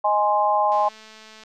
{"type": "chord", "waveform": "sine", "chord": "Ab major", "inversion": "second", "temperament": "equal", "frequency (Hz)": [622.3, 830.6, 1046.5], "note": ["Eb5", "Ab5", "C6"], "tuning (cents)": [0, 0, 0], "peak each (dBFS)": [-23, -19, -22], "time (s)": [0.04, 0.89], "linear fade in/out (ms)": 10}
{"type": "click train", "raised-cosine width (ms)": 0.2, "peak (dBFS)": -28, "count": 157, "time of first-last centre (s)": [0.72, 1.436], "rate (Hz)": 218}
{"effects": []}